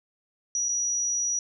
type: tone with dropouts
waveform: sine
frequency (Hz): 5820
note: F#8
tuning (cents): -29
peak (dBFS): -24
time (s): 0.55-1.39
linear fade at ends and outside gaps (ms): 1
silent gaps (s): 0.686-0.69
effects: none